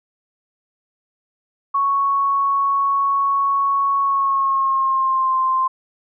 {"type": "tone with pitch glide", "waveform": "sine", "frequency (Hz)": [1108.7, 1046.5], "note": ["C#6", "C6"], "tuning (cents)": [0, 0], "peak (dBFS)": -15, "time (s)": [1.74, 5.68], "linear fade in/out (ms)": 10, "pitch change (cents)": -100, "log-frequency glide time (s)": [4.01, 5.36], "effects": []}